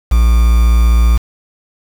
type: tone with quantisation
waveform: triangle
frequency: 57.7 Hz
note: A#1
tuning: 17 cents flat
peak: -4 dBFS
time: 0.11-1.18 s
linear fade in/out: 10 ms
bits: 4
effects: none